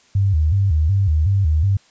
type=tone with vibrato; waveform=sine; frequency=87.31 Hz; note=F2; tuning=in tune; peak=-13 dBFS; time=0.15-1.77 s; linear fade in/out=5 ms; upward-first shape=square; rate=2.7 Hz; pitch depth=210 cents each way; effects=white hiss -54 dBFS RMS until 1.9 s + resampled to 16000 Hz